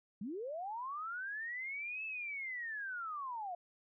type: linear two-way sweep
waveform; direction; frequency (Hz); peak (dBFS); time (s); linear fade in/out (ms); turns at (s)
sine; up then down; 180.4 to 2637 to 681; -39; 0.21-3.55; 5; 2.05
effects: none